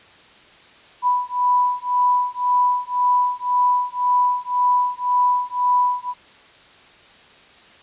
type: beating tone pair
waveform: sine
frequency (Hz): 987.8 / 989.7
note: B5 / B5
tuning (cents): 0 / +3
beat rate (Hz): 1.9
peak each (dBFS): -19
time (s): 1.02-6.14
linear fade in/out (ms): 50
effects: white hiss -48 dBFS RMS until 7.82 s + resampled to 8000 Hz